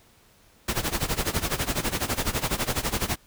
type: noise with tremolo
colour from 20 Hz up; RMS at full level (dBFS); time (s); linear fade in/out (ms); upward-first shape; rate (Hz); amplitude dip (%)
pink; -24; 0.68-3.16; 5; sine; 12; 85
effects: pink hiss -58 dBFS RMS until 3.26 s